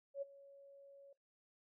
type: tone with ADSR envelope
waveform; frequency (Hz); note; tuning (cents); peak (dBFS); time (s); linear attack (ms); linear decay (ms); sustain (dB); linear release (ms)
sine; 557; C#5; +8; -37; 0.14-1.13; 79; 17; -20; 4
effects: noise-tail reverb RT60 0.2 s tail -20 dB re dry